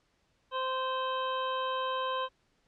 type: harmonic tone with a mistuned harmonic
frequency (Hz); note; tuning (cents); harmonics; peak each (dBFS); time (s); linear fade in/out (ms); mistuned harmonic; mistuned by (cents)
520; C5; -11; 1 / 2 / 3 / 5 / 6 / 7; -35 / -32 / -42 / -47 / -41 / -47; 0.51-2.29; 50; 7; +84
effects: pink hiss -72 dBFS RMS until 2.67 s + low-pass 6000 Hz 12 dB/octave